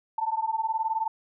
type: beating tone pair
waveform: sine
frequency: 880 / 899 Hz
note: A5 / A5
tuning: 0 / +37 cents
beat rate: 19 Hz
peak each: -28 dBFS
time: 0.18-1.08 s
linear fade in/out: 5 ms
effects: none